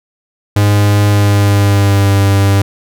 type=tone with pitch glide; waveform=45% pulse; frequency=102.7 to 99.2 Hz; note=G#2 to G2; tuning=-19 to +21 cents; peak=-7 dBFS; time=0.56-2.62 s; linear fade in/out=5 ms; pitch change=-60 cents; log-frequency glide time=1.1-2.08 s; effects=none